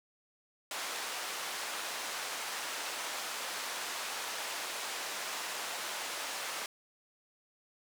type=band-pass noise; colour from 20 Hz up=pink; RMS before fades=-39 dBFS; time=0.71-6.66 s; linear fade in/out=2 ms; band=740 to 10000 Hz; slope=12 dB/octave; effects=none